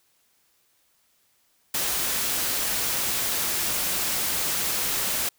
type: noise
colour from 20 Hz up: white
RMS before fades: -26 dBFS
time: 1.74-5.29 s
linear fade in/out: 5 ms
effects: white hiss -66 dBFS RMS until 5.38 s